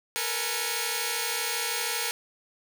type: tone cluster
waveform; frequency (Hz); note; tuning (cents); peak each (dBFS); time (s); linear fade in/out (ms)
5% pulse; 450.3 / 483 / 831 / 2194; A4 / B4 / G#5 / C#7; +40 / -39 / +1 / -18; -22; 0.16-2.11; 0
effects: none